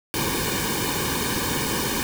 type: noise with comb filter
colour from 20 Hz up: pink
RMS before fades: -25 dBFS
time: 0.14-2.03 s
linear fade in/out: 0 ms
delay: 1.5 ms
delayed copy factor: -0.85
effects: none